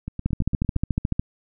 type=two click trains; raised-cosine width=5 ms; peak=-17 / -9 dBFS; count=7 / 14; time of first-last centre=0.08-0.761 / 0.26-1.195 s; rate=8.81 / 13.9 Hz; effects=none